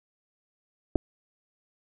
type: clicks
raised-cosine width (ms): 2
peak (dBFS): -11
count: 2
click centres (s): 0.956 / 0.959
effects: none